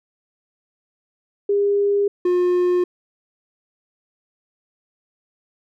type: tone pair in turn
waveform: sine / triangle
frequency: 404.4 / 357.5 Hz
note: G#4 / F4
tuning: -46 / +41 cents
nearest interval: major second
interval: 213 cents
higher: first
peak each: -15 / -13 dBFS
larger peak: second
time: 1.49-2.08 / 2.25-2.84 s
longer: neither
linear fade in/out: 5 ms
effects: none